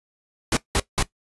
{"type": "noise bursts", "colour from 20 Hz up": "pink", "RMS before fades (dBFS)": -20, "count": 3, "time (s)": [0.52, 1.027], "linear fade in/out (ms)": 2, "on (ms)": 49, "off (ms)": 180, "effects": ["noise-tail reverb RT60 0.1 s tail -17 dB re dry", "resampled to 24000 Hz"]}